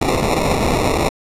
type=noise with sample-and-hold; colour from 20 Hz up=violet; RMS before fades=-17 dBFS; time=0.01-1.09 s; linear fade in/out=5 ms; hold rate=1575 Hz; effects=low-pass 11000 Hz 12 dB/octave